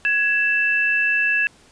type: tone pair together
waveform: sine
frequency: 1670.9 / 2655 Hz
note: G#6 / E7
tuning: +10 / +12 cents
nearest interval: minor sixth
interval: 802 cents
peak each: -19 dBFS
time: 0.05-1.47 s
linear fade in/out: 0 ms
effects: pink hiss -52 dBFS RMS until 1.71 s + resampled to 22050 Hz

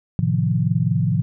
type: chord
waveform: sine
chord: F dominant seventh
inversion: first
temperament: equal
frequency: 110 / 130.81 / 155.56 / 174.61 Hz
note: A2 / C3 / Eb3 / F3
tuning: 0 / 0 / 0 / 0 cents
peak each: -22 dBFS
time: 0.19-1.22 s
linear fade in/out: 0 ms
effects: none

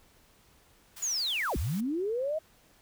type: high-pass noise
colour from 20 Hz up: white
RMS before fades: -46 dBFS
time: 0.96-1.81 s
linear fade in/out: 10 ms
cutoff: 650 Hz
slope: 24 dB/octave
type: linear two-way sweep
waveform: sine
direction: down then up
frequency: 7040 to 49.34 to 647 Hz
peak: -28 dBFS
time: 1.02-2.39 s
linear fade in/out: 10 ms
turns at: 1.57 s
effects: pink hiss -62 dBFS RMS until 2.81 s

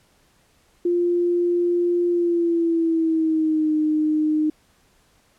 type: tone with pitch glide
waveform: sine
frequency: 349.2 to 307.5 Hz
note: F4 to D#4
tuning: 0 to -20 cents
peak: -17 dBFS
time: 0.85-4.5 s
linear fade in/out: 5 ms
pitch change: -220 cents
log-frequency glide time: 2.09-3.74 s
effects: pink hiss -60 dBFS RMS until 5.38 s + low-pass 12000 Hz 12 dB/octave

